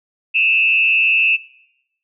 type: tone with frequency modulation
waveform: sine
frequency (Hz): 2637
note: E7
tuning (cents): 0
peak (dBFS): -12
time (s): 0.34-1.37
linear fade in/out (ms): 20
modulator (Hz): 132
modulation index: 0.86
effects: noise-tail reverb RT60 0.8 s tail -20 dB re dry